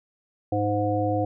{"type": "harmonic tone", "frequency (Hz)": 103.6, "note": "G#2", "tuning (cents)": -4, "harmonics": [1, 3, 5, 7], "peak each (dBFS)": [-27, -27, -27, -27], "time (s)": [0.52, 1.25], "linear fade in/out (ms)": 5, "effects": []}